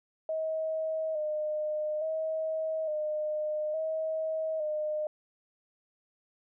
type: tone with vibrato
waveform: sine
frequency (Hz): 622.3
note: D#5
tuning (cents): 0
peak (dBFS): -29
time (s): 0.29-5.07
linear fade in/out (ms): 2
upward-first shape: square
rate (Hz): 0.58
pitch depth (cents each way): 36
effects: none